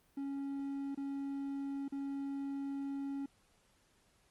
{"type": "tone with dropouts", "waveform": "triangle", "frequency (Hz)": 277.2, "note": "C#4", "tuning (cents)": 0, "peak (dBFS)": -35, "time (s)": [0.17, 3.26], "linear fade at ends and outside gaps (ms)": 5, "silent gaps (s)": [[0.948, 0.974], [1.882, 1.922]], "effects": ["pink hiss -71 dBFS RMS until 4.3 s", "Opus 32 kbps"]}